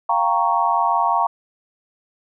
sine chord, G half-diminished seventh, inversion third, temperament equal, 698.5 / 784 / 932.3 / 1108.7 Hz, F5 / G5 / Bb5 / Db6, 0 / 0 / 0 / 0 cents, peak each -22 / -23 / -19 / -21 dBFS, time 0.09-1.27 s, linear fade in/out 5 ms, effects none

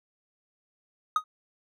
triangle tone with exponential decay, 1251 Hz, D#6, 9 cents sharp, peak -15 dBFS, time 1.16-1.24 s, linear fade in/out 2 ms, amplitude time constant 16 ms, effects none

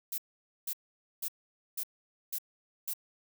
violet noise bursts, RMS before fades -35 dBFS, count 6, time 0.12-2.936 s, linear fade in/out 5 ms, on 61 ms, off 490 ms, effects none

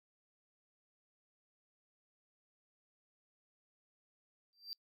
triangle tone with exponential growth, 4699 Hz, D8, in tune, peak -37 dBFS, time 4.53-4.73 s, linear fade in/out 0 ms, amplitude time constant 43 ms, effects noise-tail reverb RT60 0.1 s tail -26 dB re dry

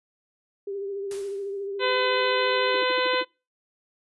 sine tone with vibrato, 397 Hz, G4, 22 cents sharp, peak -29 dBFS, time 0.67-2.82 s, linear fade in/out 5 ms, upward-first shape triangle, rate 14 Hz, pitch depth 43 cents each way
white noise with exponential decay, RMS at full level -39 dBFS, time 1.11-1.67 s, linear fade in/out 1 ms, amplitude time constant 120 ms
harmonic tone, 506 Hz, B4, 42 cents sharp, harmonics 1 / 2 / 3 / 4 / 5 / 6 / 7 / 8, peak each -25 / -28 / -30 / -31 / -32 / -33 / -33 / -34 dBFS, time 1.79-3.25 s, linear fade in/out 50 ms
sine tone bursts, 335.8 Hz, E4, 32 cents sharp, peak -31 dBFS, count 7, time 2.74-3.229 s, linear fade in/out 5 ms, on 21 ms, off 57 ms
effects noise-tail reverb RT60 0.3 s tail -25 dB re dry + resampled to 24000 Hz

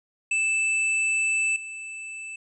square tone with level steps, 2637 Hz, E7, in tune, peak -22 / -35 dBFS, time 0.31-2.36 s, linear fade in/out 5 ms, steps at 1.56 s, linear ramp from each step 2 ms, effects resampled to 22050 Hz

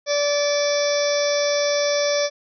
harmonic tone with a mistuned harmonic, 580 Hz, D5, 22 cents flat, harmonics 1 / 2 / 3 / 4 / 6 / 7 / 8 / 9 / 10, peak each -19 / -33 / -32 / -31 / -32 / -38 / -33 / -29 / -30 dBFS, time 0.06-2.3 s, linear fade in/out 50 ms, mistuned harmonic 9, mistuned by +23 cents, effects none

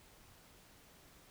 silence, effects pink hiss -62 dBFS RMS until 1.3 s

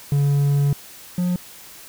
triangle tone pair in turn, 142.1 / 178.66 Hz, C#3 / F3, +43 / +40 cents, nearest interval major third, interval 397 cents, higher second, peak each -13 / -16 dBFS, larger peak first, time 0.12-0.73 / 1.18-1.36 s, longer first, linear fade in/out 2 ms, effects white hiss -42 dBFS RMS until 1.88 s

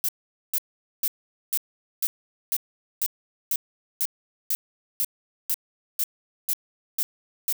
violet noise bursts, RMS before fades -24 dBFS, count 16, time 0.04-7.526 s, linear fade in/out 0 ms, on 46 ms, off 450 ms, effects none

